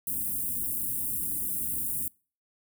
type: band-stop noise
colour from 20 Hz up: white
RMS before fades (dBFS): -31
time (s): 0.07-2.08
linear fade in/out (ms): 2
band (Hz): 320 to 8900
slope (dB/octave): 48
effects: noise-tail reverb RT60 0.4 s tail -26 dB re dry